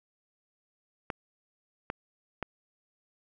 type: clicks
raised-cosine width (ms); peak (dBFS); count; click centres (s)
0.5; -17; 3; 1.102 / 1.901 / 2.427
effects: none